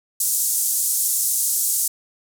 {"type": "band-pass noise", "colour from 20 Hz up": "pink", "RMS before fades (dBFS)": -21, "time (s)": [0.2, 1.88], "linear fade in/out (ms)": 5, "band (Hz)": [7200, 14000], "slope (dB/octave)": 24, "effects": []}